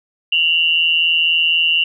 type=tone pair together; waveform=sine; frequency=2761 / 2925 Hz; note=F7 / F#7; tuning=-20 / -21 cents; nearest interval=minor second; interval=99 cents; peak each=-15 dBFS; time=0.32-1.84 s; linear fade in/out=5 ms; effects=none